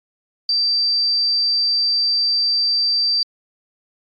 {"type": "tone", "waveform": "sine", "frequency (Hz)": 4676, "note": "D8", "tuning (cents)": -8, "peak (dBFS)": -15, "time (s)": [0.49, 3.23], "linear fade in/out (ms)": 2, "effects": ["AAC 64 kbps"]}